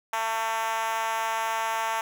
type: tone with high-pass filter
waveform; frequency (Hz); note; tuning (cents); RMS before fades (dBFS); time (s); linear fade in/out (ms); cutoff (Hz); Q
5% pulse; 224.1; A3; +32; -28; 0.13-2.01; 2; 830; 4
effects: none